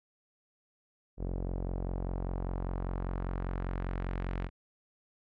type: tone with low-pass filter sweep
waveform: sawtooth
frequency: 45.04 Hz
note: F#1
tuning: 46 cents flat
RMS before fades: -35 dBFS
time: 1.17-4.5 s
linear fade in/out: 50 ms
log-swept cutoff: 510 to 2300 Hz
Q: 1.2
effects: none